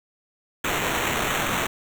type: noise with sample-and-hold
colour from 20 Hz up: violet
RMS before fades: -25 dBFS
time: 0.64-1.67 s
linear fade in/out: 5 ms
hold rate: 4900 Hz
effects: none

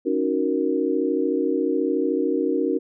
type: chord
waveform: sine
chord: D# minor seventh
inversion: third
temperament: equal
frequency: 277.2 / 311.1 / 370 / 466.2 Hz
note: C#4 / D#4 / F#4 / A#4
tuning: 0 / 0 / 0 / 0 cents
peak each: -25 dBFS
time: 0.05-2.79 s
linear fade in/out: 20 ms
effects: none

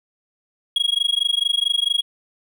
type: tone with amplitude modulation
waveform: triangle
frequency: 3300 Hz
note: G#7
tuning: 12 cents flat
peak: -12 dBFS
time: 0.76-2.02 s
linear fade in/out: 2 ms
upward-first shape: sine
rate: 24.5 Hz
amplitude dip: 100%
effects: none

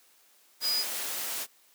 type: tone in noise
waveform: sine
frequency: 4939 Hz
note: D#8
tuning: 14 cents flat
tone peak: -26 dBFS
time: 0.61-0.85 s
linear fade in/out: 50 ms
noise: white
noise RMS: -34 dBFS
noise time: 0.6-1.47 s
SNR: +5 dB
effects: white hiss -62 dBFS RMS until 1.74 s + high-pass 300 Hz 12 dB/octave

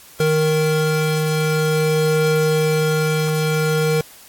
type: tone pair together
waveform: square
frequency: 155.56 / 466.2 Hz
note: D#3 / A#4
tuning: 0 / 0 cents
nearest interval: octave + perfect fifth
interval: 1900 cents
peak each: -19 dBFS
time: 0.2-4.01 s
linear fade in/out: 2 ms
effects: white hiss -44 dBFS RMS until 4.28 s + AAC 64 kbps

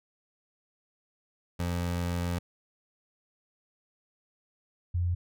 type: tone pair in turn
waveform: 25% pulse / sine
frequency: 87.31 / 87.8 Hz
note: F2 / F2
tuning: 0 / +10 cents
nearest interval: unison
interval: 10 cents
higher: second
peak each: -25 dBFS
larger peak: neither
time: 1.59-2.39 / 4.94-5.15 s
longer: first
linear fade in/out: 10 ms
effects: none

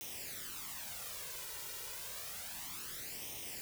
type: noise with flanger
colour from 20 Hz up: white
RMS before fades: -45 dBFS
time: 0.01-3.61 s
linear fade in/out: 0 ms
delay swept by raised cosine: 0.33 to 2.13 ms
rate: 0.3 Hz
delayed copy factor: +0.7
effects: none

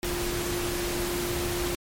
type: tone in noise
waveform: sine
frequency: 350.7 Hz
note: F4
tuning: 7 cents sharp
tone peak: -30 dBFS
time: 0.03-1.75 s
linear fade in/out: 0 ms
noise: pink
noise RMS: -31 dBFS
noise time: 0.03-1.75 s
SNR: -2 dB
effects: MP3 64 kbps

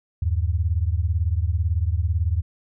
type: beating tone pair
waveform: sine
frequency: 78 / 96 Hz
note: D#2 / G2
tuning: +5 / -36 cents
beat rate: 18 Hz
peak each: -21 / -23 dBFS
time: 0.22-2.42 s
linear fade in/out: 5 ms
effects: none

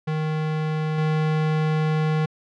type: tone with level steps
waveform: square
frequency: 155.56 Hz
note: D#3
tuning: in tune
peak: -23 / -20 dBFS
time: 0.07-2.26 s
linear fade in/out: 10 ms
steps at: 0.98 s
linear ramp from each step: 2 ms
effects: low-pass 3000 Hz 12 dB/octave

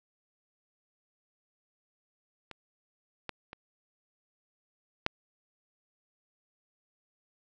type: clicks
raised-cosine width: 0.3 ms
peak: -27 / -19 / -26 / -10 dBFS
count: 4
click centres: 2.513 / 3.293 / 3.531 / 5.064 s
effects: resampled to 16000 Hz + 8-bit

